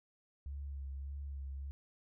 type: tone with vibrato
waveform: sine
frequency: 69.3 Hz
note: C#2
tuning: in tune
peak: -40 dBFS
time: 0.46-1.71 s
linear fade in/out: 0 ms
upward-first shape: sine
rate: 1.7 Hz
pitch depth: 33 cents each way
effects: none